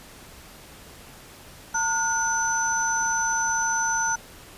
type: tone cluster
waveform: sine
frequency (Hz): 905 / 1440 / 6060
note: A5 / F#6 / F#8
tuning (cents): +48 / -47 / +40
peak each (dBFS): -26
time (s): 1.74-4.16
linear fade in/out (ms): 10
effects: pink hiss -46 dBFS RMS until 4.57 s + resampled to 32000 Hz